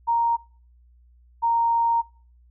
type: tone pair in turn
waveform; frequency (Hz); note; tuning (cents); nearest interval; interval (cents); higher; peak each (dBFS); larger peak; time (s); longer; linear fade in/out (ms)
sine; 932.3 / 928.6; A#5 / A#5; 0 / -7; unison; 7; first; -18; neither; 0.07-0.37 / 1.42-2.02; second; 20
effects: noise-tail reverb RT60 0.5 s tail -25 dB re dry + added 60 Hz sine -52 dBFS peak until 2.5 s